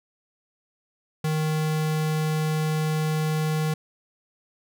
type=tone; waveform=square; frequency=155.56 Hz; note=D#3; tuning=in tune; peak=-23 dBFS; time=1.24-3.74 s; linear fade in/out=5 ms; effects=none